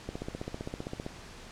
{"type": "click train", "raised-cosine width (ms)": 2, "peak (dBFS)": -22, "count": 16, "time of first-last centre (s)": [0.09, 1.064], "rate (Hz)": 15.4, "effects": ["pink hiss -48 dBFS RMS until 1.51 s", "low-pass 7000 Hz 12 dB/octave"]}